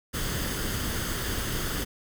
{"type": "noise with comb filter", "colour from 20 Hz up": "pink", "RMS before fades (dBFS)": -30, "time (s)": [0.13, 1.85], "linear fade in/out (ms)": 20, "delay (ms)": 0.62, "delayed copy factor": 0.5, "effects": []}